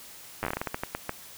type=slowing click train; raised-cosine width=0.5 ms; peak=-14 dBFS; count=14; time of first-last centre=0.43-1.094 s; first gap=9 ms; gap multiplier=1.26; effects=white hiss -47 dBFS RMS until 1.37 s